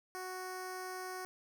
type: tone with notch filter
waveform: 10% pulse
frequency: 370 Hz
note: F#4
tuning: in tune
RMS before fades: -43 dBFS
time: 0.15-1.25 s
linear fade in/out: 0 ms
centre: 2800 Hz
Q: 1.1
effects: none